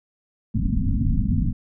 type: low-pass noise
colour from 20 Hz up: pink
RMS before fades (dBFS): -21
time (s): 0.54-1.53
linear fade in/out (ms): 5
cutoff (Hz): 270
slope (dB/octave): 96
effects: none